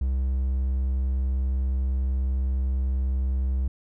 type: tone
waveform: triangle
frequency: 65.3 Hz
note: C2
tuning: 3 cents flat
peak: -20 dBFS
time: 0.01-3.68 s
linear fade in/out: 5 ms
effects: none